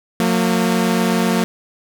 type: tone pair together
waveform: sawtooth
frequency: 180.7 / 228.5 Hz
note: F#3 / A#3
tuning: -41 / -34 cents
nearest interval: major third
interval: 407 cents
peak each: -14 / -13 dBFS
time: 0.2-1.44 s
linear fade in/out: 0 ms
effects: none